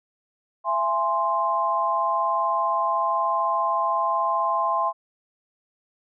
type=chord; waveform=sine; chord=E augmented; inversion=none; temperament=equal with one note detuned; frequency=671.6 / 830.6 / 1046.5 Hz; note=E5 / G#5 / B#5; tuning=+32 / 0 / 0 cents; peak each=-27 / -27 / -22 dBFS; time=0.64-4.93 s; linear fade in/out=50 ms; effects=none